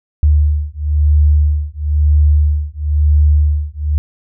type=beating tone pair; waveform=sine; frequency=74.1 / 75.1 Hz; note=D2 / D2; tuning=+16 / +39 cents; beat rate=1 Hz; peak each=-12 dBFS; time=0.23-3.98 s; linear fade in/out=0 ms; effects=none